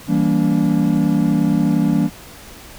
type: chord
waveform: triangle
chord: E half-diminished seventh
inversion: none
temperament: equal with one note detuned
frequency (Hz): 164.81 / 196 / 233.1 / 286.8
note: E3 / G3 / Bb3 / D4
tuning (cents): 0 / 0 / 0 / -41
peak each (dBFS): -17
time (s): 0.07-2.1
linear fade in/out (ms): 50
effects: pink hiss -39 dBFS RMS until 2.78 s